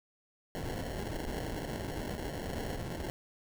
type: noise with sample-and-hold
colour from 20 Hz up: pink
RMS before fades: -38 dBFS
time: 0.55-3.1 s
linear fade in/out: 0 ms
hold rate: 1225 Hz
effects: none